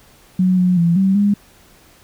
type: tone with pitch steps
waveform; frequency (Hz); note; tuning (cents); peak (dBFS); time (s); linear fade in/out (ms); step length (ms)
sine; 184.3 / 181.1 / 169.8 / 192.2 / 203.5; F#3 / F#3 / F3 / G3 / G#3; -7 / -37 / -48 / -34 / -35; -11; 0.39-1.34; 5; 190
effects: pink hiss -49 dBFS RMS until 2.03 s